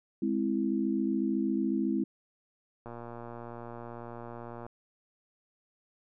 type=chord; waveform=sine; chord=Ab augmented; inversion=none; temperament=equal; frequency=207.7 / 261.6 / 329.6 Hz; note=Ab3 / C4 / E4; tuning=0 / 0 / 0 cents; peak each=-31 dBFS; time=0.22-2.04 s; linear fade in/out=5 ms
type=click train; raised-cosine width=1 ms; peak=-29 dBFS; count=214; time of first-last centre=2.86-4.665 s; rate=118 Hz
effects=none